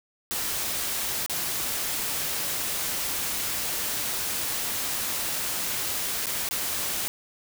white noise with dropouts, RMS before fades -29 dBFS, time 0.31-7.08 s, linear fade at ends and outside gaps 0 ms, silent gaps 1.262-1.297 / 6.259-6.268 / 6.488-6.51 s, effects none

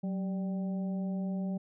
harmonic tone with a mistuned harmonic, 196 Hz, G3, in tune, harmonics 1 / 2 / 3 / 4, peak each -31 / -48 / -45 / -51 dBFS, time 0.03-1.58 s, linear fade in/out 10 ms, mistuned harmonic 1, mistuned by -73 cents, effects none

